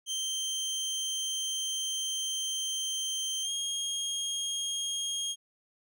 25% pulse tone with pitch glide, 3136 to 3248 Hz, G7 to G#7, 0 to -39 cents, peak -27 dBFS, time 0.06-5.36 s, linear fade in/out 50 ms, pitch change +61 cents, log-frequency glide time 3.43-3.5 s, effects none

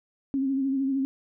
sine tone with vibrato, 270 Hz, C#4, 45 cents flat, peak -23 dBFS, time 0.34-1.05 s, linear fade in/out 0 ms, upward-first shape sine, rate 13 Hz, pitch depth 42 cents each way, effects none

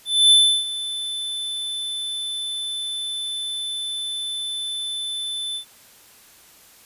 square tone with ADSR envelope, 3520 Hz, A7, in tune, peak -10 dBFS, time 0.05-5.65 s, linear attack 260 ms, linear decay 330 ms, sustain -16 dB, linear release 92 ms, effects white hiss -50 dBFS RMS until 6.85 s + resampled to 32000 Hz

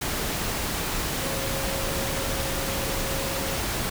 sine tone in noise, 542 Hz, C#5, 39 cents flat, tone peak -34 dBFS, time 1.21-3.58 s, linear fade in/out 10 ms, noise pink, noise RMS -28 dBFS, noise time 0.01-3.9 s, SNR -9 dB, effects none

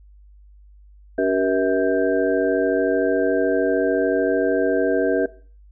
sine tone cluster, 283.3 / 382.6 / 476.1 / 646 / 1574 Hz, C#4 / G4 / A#4 / E5 / G6, +38 / -42 / +37 / -35 / +7 cents, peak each -23 / -22 / -22 / -23 / -30 dBFS, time 1.18-5.26 s, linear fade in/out 5 ms, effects noise-tail reverb RT60 0.4 s tail -18 dB re dry + added 50 Hz sine -45 dBFS peak until 5.71 s

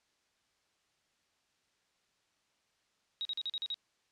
sine tone bursts, 3807 Hz, A#7, 36 cents sharp, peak -33 dBFS, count 7, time 3.21-3.743 s, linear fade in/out 0 ms, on 41 ms, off 41 ms, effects white hiss -75 dBFS RMS until 4.11 s + low-pass 6000 Hz 12 dB/octave

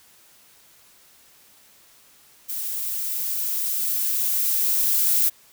violet noise with level ramp, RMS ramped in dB -29 to -19 dBFS, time 2.48-5.3 s, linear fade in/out 20 ms, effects white hiss -54 dBFS RMS until 5.52 s

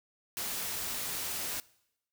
white noise, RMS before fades -36 dBFS, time 0.37-1.6 s, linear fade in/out 0 ms, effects noise-tail reverb RT60 0.8 s tail -22 dB re dry

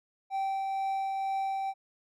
triangle tone with tremolo, 777 Hz, G5, 16 cents flat, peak -26 dBFS, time 0.3-1.74 s, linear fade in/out 50 ms, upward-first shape triangle, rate 2.1 Hz, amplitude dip 25%, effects none

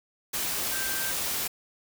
sine tone in noise, 1568 Hz, G6, in tune, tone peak -35 dBFS, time 0.71-1.12 s, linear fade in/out 10 ms, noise white, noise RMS -30 dBFS, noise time 0.33-1.48 s, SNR -8 dB, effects none

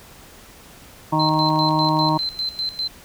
harmonic tone, 155.56 Hz, D#3, in tune, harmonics 1 / 2 / 4 / 5 / 6 / 7, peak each -22 / -22 / -27 / -30 / -20 / -26 dBFS, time 1.12-2.18 s, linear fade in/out 10 ms
sine tone with tremolo, 4086 Hz, C8, 42 cents flat, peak -21 dBFS, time 1.19-2.88 s, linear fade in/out 10 ms, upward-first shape square, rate 5 Hz, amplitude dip 80%
clicks, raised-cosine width 0.2 ms, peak -25 dBFS, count 9, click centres 1.339 / 1.463 / 1.503 / 1.559 / 1.708 / 1.848 / 1.888 / 1.97 / 2.231 s
effects pink hiss -45 dBFS RMS until 3.04 s

